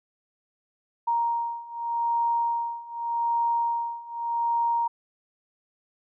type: beating tone pair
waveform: sine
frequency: 935 / 935.84 Hz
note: A#5 / A#5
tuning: +5 / +7 cents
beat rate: 0.84 Hz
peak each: -28 / -26 dBFS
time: 1.07-4.88 s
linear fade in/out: 10 ms
effects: none